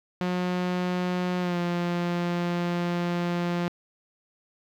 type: tone with pitch glide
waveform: sawtooth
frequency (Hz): 180 to 174.17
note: F#3 to F3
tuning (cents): -47 to -4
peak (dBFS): -21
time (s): 0.21-3.68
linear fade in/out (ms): 0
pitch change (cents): -57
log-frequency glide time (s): 1.4-1.58
effects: low-pass 4000 Hz 12 dB/octave + 10-bit